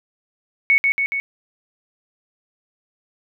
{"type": "tone with echo", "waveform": "sine", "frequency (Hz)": 2217, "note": "C#7", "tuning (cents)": 0, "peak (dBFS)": -11, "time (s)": [0.7, 0.78], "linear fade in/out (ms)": 0, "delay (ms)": 140, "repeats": 3, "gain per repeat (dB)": -3, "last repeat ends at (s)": 1.2, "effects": []}